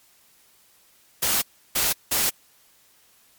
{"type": "noise bursts at uneven times", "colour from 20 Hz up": "white", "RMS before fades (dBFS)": -22, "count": 3, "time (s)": [[1.22, 1.42], [1.75, 1.93], [2.11, 2.3]], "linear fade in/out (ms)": 10, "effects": ["white hiss -58 dBFS RMS until 3.38 s", "MP3 96 kbps"]}